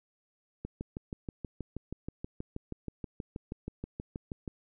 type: click train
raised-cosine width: 3 ms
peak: -24 dBFS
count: 25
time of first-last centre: 0.65-4.478 s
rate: 6.27 Hz
effects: none